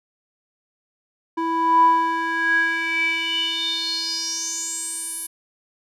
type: tone with band-pass filter sweep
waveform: square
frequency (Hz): 329.6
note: E4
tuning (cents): 0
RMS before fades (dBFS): -22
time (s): 1.37-5.27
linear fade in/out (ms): 10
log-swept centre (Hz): 720 to 11000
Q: 7.6
effects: none